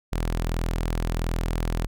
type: tone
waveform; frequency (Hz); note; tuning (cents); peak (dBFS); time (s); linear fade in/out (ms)
sawtooth; 41.43; E1; +9; -20; 0.12-1.87; 10
effects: none